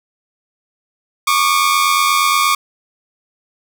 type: tone pair together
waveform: sawtooth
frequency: 1111.5 / 1200 Hz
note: C#6 / D6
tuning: +4 / +37 cents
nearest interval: minor second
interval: 133 cents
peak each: -11 dBFS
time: 1.27-2.55 s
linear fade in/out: 5 ms
effects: none